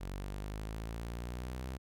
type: linear sweep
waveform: sawtooth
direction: up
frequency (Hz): 46.25 to 65.41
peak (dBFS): -35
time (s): 0-1.78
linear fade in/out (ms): 20
effects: none